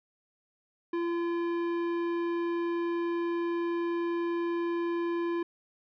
triangle tone with tanh clipping, 341.3 Hz, F4, 40 cents flat, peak -30 dBFS, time 0.93-5.43 s, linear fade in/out 5 ms, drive 18 dB, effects none

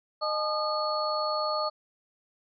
sine tone cluster, 613 / 861 / 1222 / 4381 Hz, D#5 / A5 / D#6 / C#8, -26 / -38 / -32 / -21 cents, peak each -30 / -36 / -30 / -34 dBFS, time 0.21-1.7 s, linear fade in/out 20 ms, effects none

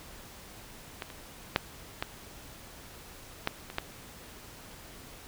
clicks, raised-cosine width 0.3 ms, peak -19 / -28 / -7 / -14 / -11 / -25 / -13 dBFS, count 7, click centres 1.022 / 1.102 / 1.561 / 2.025 / 3.474 / 3.701 / 3.784 s, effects pink hiss -49 dBFS RMS until 5.27 s

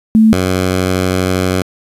sine / 10% pulse tone pair in turn, 220 / 92.5 Hz, A3 / F#2, 0 / 0 cents, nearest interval octave + minor third, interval 1500 cents, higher first, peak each -4 dBFS, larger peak neither, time 0.15-0.33 / 0.33-1.62 s, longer second, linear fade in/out 0 ms, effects resampled to 32000 Hz + 7-bit

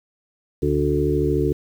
harmonic tone with a mistuned harmonic, 73.4 Hz, D2, in tune, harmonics 1 / 2 / 4 / 5 / 6, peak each -25 / -24 / -24 / -22 / -24 dBFS, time 0.62-1.53 s, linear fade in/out 10 ms, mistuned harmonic 1, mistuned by -24 cents, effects 8-bit

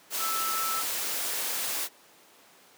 sine tone in noise, 1317 Hz, E6, 2 cents flat, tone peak -30 dBFS, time 0.18-0.84 s, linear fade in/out 50 ms, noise white, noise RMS -31 dBFS, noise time 0.1-1.89 s, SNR -2 dB, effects pink hiss -56 dBFS RMS until 2.77 s + high-pass 300 Hz 12 dB/octave

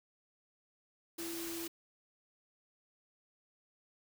sine tone in noise, 334.8 Hz, E4, 27 cents sharp, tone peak -41 dBFS, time 1.18-1.68 s, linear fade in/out 10 ms, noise white, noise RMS -44 dBFS, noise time 1.18-1.68 s, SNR 0 dB, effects none

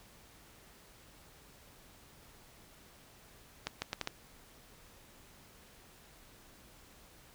accelerating click train, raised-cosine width 0.2 ms, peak -17 dBFS, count 5, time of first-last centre 3.67-4.074 s, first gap 150 ms, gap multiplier 0.74, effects pink hiss -59 dBFS RMS until 7.34 s

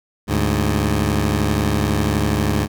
15% pulse tone pair together, 73.28 / 103.83 Hz, D2 / G#2, -3 / 0 cents, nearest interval tritone, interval 603 cents, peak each -13 dBFS, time 0.27-2.68 s, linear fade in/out 50 ms, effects none

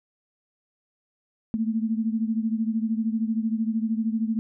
sine beating tone pair, 220 / 233 Hz, A3 / A#3, 0 / -1 cents, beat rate 13 Hz, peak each -24 / -28 dBFS, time 1.54-4.39 s, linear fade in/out 0 ms, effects none

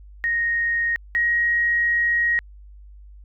sine tone pair in turn, 1864.7 / 1887.5 Hz, A#6 / A#6, 0 / +21 cents, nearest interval unison, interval 21 cents, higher second, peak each -19 / -17 dBFS, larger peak second, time 0.24-0.96 / 1.15-2.39 s, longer second, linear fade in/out 0 ms, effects added 50 Hz sine -41 dBFS peak until 3.24 s

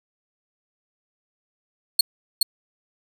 sawtooth tone with echo, 4342 Hz, C#8, 37 cents flat, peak -9 dBFS, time 1.99-2.01 s, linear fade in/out 5 ms, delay 420 ms, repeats 1, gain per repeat -3 dB, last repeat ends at 2.43 s, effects none

